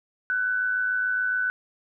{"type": "tone with amplitude modulation", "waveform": "sine", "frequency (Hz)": 1500, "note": "F#6", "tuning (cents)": 23, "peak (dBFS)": -20, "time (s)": [0.3, 1.5], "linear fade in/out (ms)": 0, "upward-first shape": "sine", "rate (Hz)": 107, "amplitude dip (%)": 50, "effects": []}